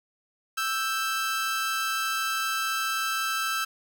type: tone pair together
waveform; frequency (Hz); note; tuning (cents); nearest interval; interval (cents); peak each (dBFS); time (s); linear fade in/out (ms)
sawtooth; 1318.5 / 1573.4; E6 / G6; 0 / +6; minor third; 306; -24 / -27; 0.57-3.65; 10
effects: none